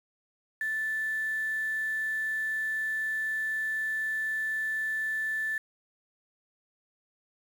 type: tone with quantisation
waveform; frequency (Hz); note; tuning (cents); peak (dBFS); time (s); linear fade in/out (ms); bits
sine; 1756; A6; -4; -28; 0.61-5.58; 2; 8
effects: none